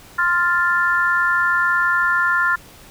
sine chord, F major, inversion second, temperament equal, 1046.5 / 1396.9 / 1760 Hz, C6 / F6 / A6, 0 / 0 / 0 cents, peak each -22 / -17 / -20 dBFS, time 0.18-2.56 s, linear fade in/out 10 ms, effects pink hiss -44 dBFS RMS until 2.9 s

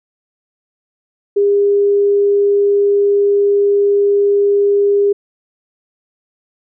sine tone, 404.3 Hz, G#4, 46 cents flat, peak -9 dBFS, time 1.36-5.13 s, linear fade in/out 10 ms, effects none

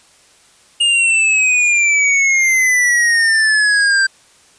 square exponential sweep, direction down, 2847 to 1567 Hz, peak -11 dBFS, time 0.8-4.07 s, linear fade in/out 10 ms, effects white hiss -49 dBFS RMS until 4.58 s + resampled to 22050 Hz

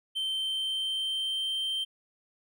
triangle tone with pitch glide, 3111 to 3133 Hz, G7 to G7, -14 to -2 cents, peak -27 dBFS, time 0.15-1.85 s, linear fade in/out 20 ms, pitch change +12 cents, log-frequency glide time 0.33-1.53 s, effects none

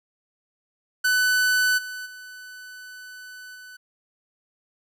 45% pulse tone with level steps, 1500 Hz, F#6, 23 cents sharp, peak -18 / -32 / -39 / -41 dBFS, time 1.04-3.77 s, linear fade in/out 10 ms, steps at 1.77 / 2.05 / 3.54 s, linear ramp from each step 20 ms, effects none

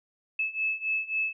sine beating tone pair, 2604 / 2607.7 Hz, E7 / E7, -22 / -19 cents, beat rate 3.7 Hz, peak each -31 / -29 dBFS, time 0.39-1.33 s, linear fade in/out 5 ms, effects none

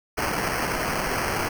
blue noise with sample-and-hold, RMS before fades -26 dBFS, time 0.17-1.49 s, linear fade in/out 10 ms, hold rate 3675 Hz, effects none

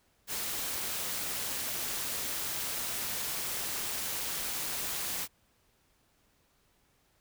white noise with amplitude modulation, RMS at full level -33 dBFS, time 0.27-5.28 s, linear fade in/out 50 ms, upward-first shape sine, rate 211 Hz, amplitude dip 45%, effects pink hiss -70 dBFS RMS until 7.2 s

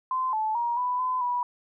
sine tone with pitch steps, 1032 / 869 / 947 / 992 / 1015 / 978 Hz, C6 / A5 / A#5 / B5 / B5 / B5, -24 / -22 / +27 / +7 / +47 / -17 cents, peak -24 dBFS, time 0.11-1.43 s, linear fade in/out 2 ms, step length 220 ms, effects none

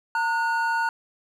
triangle tone pair together, 914 / 1454.4 Hz, A#5 / F#6, -34 / -30 cents, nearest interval minor sixth, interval 804 cents, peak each -22 / -23 dBFS, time 0.15-0.89 s, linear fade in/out 2 ms, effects none

